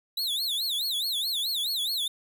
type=tone with vibrato; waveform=45% pulse; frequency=3827 Hz; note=A#7; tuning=45 cents sharp; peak=-26 dBFS; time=0.17-2.08 s; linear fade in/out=5 ms; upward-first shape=sine; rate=4.7 Hz; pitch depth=230 cents each way; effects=none